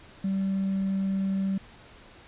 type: tone with hard clipping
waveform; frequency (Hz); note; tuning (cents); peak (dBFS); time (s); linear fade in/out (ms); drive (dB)
triangle; 193.5; G3; -22; -24; 0.24-1.58; 5; 2
effects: pink hiss -51 dBFS RMS until 2.27 s + resampled to 8000 Hz